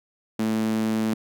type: tone with high-pass filter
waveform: sawtooth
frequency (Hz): 110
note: A2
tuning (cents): 0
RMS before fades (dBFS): -24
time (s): 0.39-1.14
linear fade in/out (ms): 5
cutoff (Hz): 230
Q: 3.6
effects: none